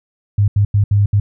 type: tone bursts at uneven times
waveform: sine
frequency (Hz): 101.9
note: G#2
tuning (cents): -32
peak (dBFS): -9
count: 5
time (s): 0.38-0.48 / 0.56-0.65 / 0.74-0.84 / 0.91-1.06 / 1.13-1.2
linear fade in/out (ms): 5
effects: none